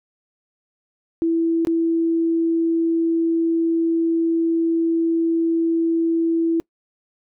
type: tone with dropouts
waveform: sine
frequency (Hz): 330.6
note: E4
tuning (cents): +5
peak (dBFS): -16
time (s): 1.22-6.6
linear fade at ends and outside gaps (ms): 0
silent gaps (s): 1.65-1.671
effects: noise-tail reverb RT60 0.1 s tail -25 dB re dry